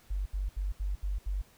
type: tone bursts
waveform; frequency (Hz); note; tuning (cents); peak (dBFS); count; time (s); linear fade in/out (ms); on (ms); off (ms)
sine; 48.26; G1; -26; -29; 6; 0.1-1.42; 10; 160; 72
effects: pink hiss -61 dBFS RMS until 1.57 s

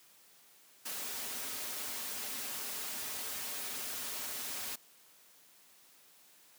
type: noise with comb filter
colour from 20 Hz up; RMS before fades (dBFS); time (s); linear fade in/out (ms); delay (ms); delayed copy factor
white; -40; 0.85-4.76; 10; 5.9; -0.6
effects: white hiss -62 dBFS RMS until 6.58 s + high-pass 150 Hz 12 dB/octave

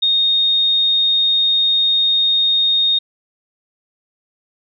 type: tone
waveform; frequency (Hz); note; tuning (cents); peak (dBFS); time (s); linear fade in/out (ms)
sine; 3700; A#7; -14; -12; 0.02-2.99; 10
effects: none

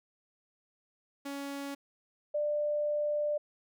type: tone pair in turn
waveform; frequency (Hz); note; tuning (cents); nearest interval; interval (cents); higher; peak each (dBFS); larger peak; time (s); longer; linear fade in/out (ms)
sawtooth / sine; 280 / 593.3; C#4 / D5; +18 / +18; octave + minor second; 1300; second; -33 / -28; second; 1.25-1.75 / 2.34-3.38; second; 10
effects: none

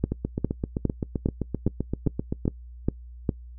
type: two click trains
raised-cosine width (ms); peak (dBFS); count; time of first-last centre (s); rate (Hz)
3; -13 / -9; 19 / 9; 0.12-2.455 / 0.04-3.292; 7.71 / 2.46
effects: noise-tail reverb RT60 0.1 s tail -23 dB re dry + added 60 Hz sine -40 dBFS peak until 3.58 s

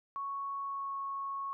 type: tone with pitch glide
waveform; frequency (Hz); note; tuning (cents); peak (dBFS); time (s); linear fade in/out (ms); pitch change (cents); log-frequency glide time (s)
sine; 1108.7 to 1101.7; C#6 to C#6; 0 to -11; -35; 0.16-1.53; 0; -11; 0.61-0.94
effects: none

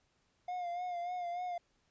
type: tone with vibrato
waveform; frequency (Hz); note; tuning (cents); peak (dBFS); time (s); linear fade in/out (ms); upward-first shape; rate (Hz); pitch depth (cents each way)
triangle; 709; F5; +26; -34; 0.48-1.58; 5; sine; 3.4; 44
effects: pink hiss -75 dBFS RMS until 1.9 s + resampled to 16000 Hz

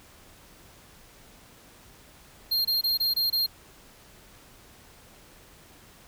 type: tone bursts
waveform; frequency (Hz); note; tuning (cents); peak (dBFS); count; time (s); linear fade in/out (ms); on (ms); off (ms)
square; 4207; C8; +9; -23; 6; 2.51-3.465; 10; 140; 23
effects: pink hiss -53 dBFS RMS until 6.07 s

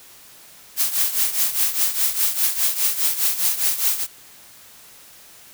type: noise with tremolo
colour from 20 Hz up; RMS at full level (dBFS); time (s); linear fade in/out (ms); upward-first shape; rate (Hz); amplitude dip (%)
blue; -17; 0.76-4.07; 50; triangle; 4.9; 80
effects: white hiss -46 dBFS RMS until 5.53 s

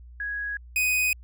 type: tone pair in turn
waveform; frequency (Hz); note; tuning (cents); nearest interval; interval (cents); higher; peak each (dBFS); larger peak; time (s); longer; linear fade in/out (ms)
sine / 45% pulse; 1661.2 / 2498; G#6 / D#7; 0 / +6; perfect fifth; 706; second; -28 / -21; second; 0.2-0.57 / 0.76-1.13; neither; 2
effects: added 60 Hz sine -43 dBFS peak until 1.23 s

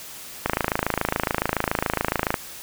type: click train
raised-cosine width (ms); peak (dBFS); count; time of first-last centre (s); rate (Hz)
0.5; -5; 52; 0.46-2.342; 27.1
effects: white hiss -39 dBFS RMS until 2.62 s

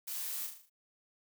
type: noise with echo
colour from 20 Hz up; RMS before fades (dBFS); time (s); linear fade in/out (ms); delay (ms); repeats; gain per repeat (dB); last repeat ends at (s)
blue; -40; 0.07-0.47; 10; 38; 6; -5; 0.698
effects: none

